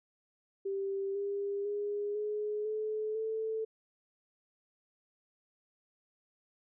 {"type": "tone with pitch steps", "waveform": "sine", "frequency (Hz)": [392, 401.4, 411, 420.9, 430.9, 441.3], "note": ["G4", "G4", "G#4", "G#4", "A4", "A4"], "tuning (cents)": [0, 41, -18, 23, -36, 5], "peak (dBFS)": -32, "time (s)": [0.65, 3.65], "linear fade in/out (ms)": 10, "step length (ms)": 500, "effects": []}